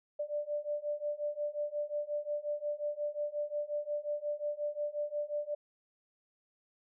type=beating tone pair; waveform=sine; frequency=587.3 / 592.9 Hz; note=D5 / D5; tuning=0 / +16 cents; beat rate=5.6 Hz; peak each=-37 / -36 dBFS; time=0.19-5.55 s; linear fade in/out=10 ms; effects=none